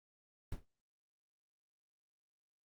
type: noise with exponential decay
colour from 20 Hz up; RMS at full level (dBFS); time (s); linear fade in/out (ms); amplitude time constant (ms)
brown; -35; 0.52-0.65; 2; 27
effects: Opus 24 kbps